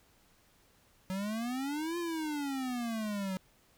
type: exponential two-way sweep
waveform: square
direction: up then down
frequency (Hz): 185 to 349.2 to 185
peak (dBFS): -34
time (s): 1.1-3.37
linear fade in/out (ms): 0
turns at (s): 1.98
effects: pink hiss -66 dBFS RMS until 3.77 s